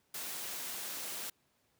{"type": "high-pass noise", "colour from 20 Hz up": "white", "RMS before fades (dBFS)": -41, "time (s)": [0.14, 1.3], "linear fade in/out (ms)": 5, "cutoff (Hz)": 160, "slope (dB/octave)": 12, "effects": ["pink hiss -74 dBFS RMS until 1.79 s", "high-pass 80 Hz 12 dB/octave"]}